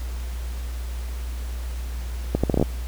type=accelerating click train; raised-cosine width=2 ms; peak=-6 dBFS; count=8; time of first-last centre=2.35-2.626 s; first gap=86 ms; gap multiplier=0.72; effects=added 60 Hz sine -27 dBFS peak until 2.87 s + pink hiss -43 dBFS RMS until 2.87 s